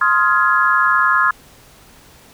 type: chord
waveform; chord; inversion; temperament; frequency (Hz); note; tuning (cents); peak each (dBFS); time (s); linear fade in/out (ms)
sine; F minor seventh; second; just; 1047.7 / 1257.2 / 1396.9 / 1676.3; C6 / Eb6 / F6 / Ab6; +2 / +18 / 0 / +16; -17; 0.01-1.31; 5
effects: pink hiss -46 dBFS RMS until 2.33 s